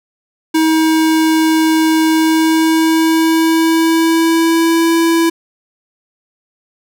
square tone with pitch glide, 318.6 to 331.7 Hz, D#4 to E4, +41 to +11 cents, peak -10 dBFS, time 0.54-5.3 s, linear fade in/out 10 ms, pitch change +70 cents, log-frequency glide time 2.1-4.95 s, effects none

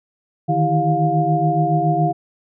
sine tone cluster, 151.5 / 158.6 / 328 / 394.4 / 706 Hz, D#3 / D#3 / E4 / G4 / F5, -46 / +33 / -9 / +11 / +19 cents, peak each -20 / -21 / -24 / -27 / -18 dBFS, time 0.48-2.13 s, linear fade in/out 20 ms, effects none

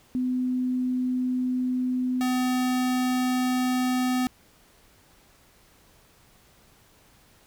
sine / square tone pair in turn, 252.9 / 252.9 Hz, B3 / B3, +41 / +41 cents, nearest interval unison, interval 0 cents, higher neither, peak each -23 dBFS, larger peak neither, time 0.15-2.21 / 2.21-4.27 s, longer neither, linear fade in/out 0 ms, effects pink hiss -58 dBFS RMS until 7.46 s

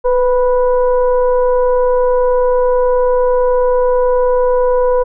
sine tone with frequency modulation, 499.6 Hz, B4, 20 cents sharp, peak -9 dBFS, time 0.04-5.04 s, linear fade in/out 20 ms, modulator 485 Hz, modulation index 0.69, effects none

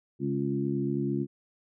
harmonic tone with a mistuned harmonic, 69.1 Hz, C#2, 5 cents flat, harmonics 2 / 3 / 4 / 5, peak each -32 / -32 / -32 / -32 dBFS, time 0.19-1.27 s, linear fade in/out 50 ms, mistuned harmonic 5, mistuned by +20 cents, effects none

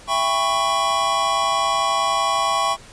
square chord, C# half-diminished seventh, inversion first, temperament just, 665.2 / 798.3 / 997.9 / 1108.7 Hz, E5 / G5 / B5 / C#6, +16 / +31 / +18 / 0 cents, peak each -27 / -25 / -27 / -21 dBFS, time 0.07-2.77 s, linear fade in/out 50 ms, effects pink hiss -44 dBFS RMS until 2.92 s + resampled to 22050 Hz

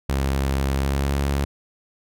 sawtooth tone with pitch glide, 67.9 to 69.85 Hz, C#2 to C#2, -35 to +14 cents, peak -16 dBFS, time 0.09-1.45 s, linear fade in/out 5 ms, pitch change +49 cents, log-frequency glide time 0.74-1.16 s, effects none

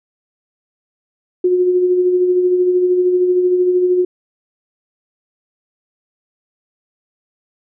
sine tone with tremolo, 361.9 Hz, F#4, 38 cents flat, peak -9 dBFS, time 1.44-4.05 s, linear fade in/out 5 ms, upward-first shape sine, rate 13 Hz, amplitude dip 40%, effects none

